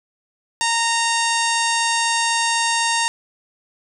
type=harmonic tone with a mistuned harmonic; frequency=924 Hz; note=A#5; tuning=16 cents flat; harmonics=1 / 2 / 3 / 4 / 5 / 6 / 7 / 8 / 9 / 10; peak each=-21 / -24 / -26 / -27 / -28 / -29 / -29 / -30 / -31 / -31 dBFS; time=0.61-3.08 s; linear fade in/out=0 ms; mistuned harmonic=10; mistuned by=+16 cents; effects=none